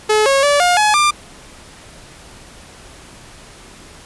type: tone with pitch steps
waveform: sawtooth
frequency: 428.3 / 547 / 577 / 711 / 846 / 1192 Hz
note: A4 / C#5 / D5 / F5 / G#5 / D6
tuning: -47 / -23 / -31 / +31 / +32 / +25 cents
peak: -7 dBFS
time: 0.09-1.11 s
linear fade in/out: 10 ms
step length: 170 ms
effects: pink hiss -40 dBFS RMS until 4.05 s + resampled to 24000 Hz